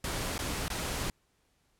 pink noise with dropouts, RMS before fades -34 dBFS, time 0.04-1.1 s, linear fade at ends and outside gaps 2 ms, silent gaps 0.38-0.39 / 0.682-0.701 s, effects pink hiss -72 dBFS RMS until 1.79 s + low-pass 12000 Hz 12 dB/octave

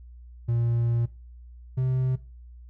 triangle tone pair in turn, 117.6 / 129.2 Hz, A#2 / C3, +16 / -21 cents, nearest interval major second, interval 163 cents, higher second, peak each -20 dBFS, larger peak neither, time 0.48-1.06 / 1.77-2.16 s, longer first, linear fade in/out 10 ms, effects noise-tail reverb RT60 0.3 s tail -18 dB re dry + added 60 Hz sine -43 dBFS peak until 2.69 s

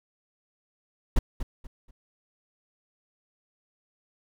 brown noise with echo, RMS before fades -18 dBFS, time 1.16-1.19 s, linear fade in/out 5 ms, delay 240 ms, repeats 3, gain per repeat -11 dB, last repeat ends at 1.91 s, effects none

